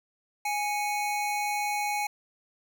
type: tone pair together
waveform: square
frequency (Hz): 830.6 / 2217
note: G#5 / C#7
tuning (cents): 0 / 0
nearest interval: octave + perfect fourth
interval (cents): 1700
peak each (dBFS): -29 / -34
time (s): 0.45-2.07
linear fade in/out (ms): 5
effects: none